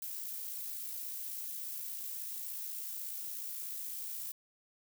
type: noise with amplitude modulation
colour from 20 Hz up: violet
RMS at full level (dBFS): -40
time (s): 0.02-4.32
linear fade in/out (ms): 2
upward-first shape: sine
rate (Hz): 56.5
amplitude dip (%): 30
effects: none